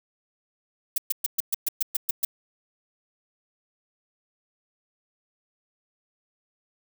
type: noise bursts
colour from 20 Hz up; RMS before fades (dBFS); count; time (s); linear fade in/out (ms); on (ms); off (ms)
violet; -23; 10; 0.96-2.25; 5; 21; 120
effects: none